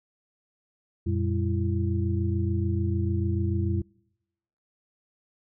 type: tone cluster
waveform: sine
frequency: 89.4 / 116.2 / 197.2 / 335.8 Hz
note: F2 / A#2 / G3 / E4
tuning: +41 / -5 / +11 / +32 cents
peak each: -25 / -31 / -32 / -32 dBFS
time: 1.06-3.82 s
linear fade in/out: 10 ms
effects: noise-tail reverb RT60 0.9 s tail -26 dB re dry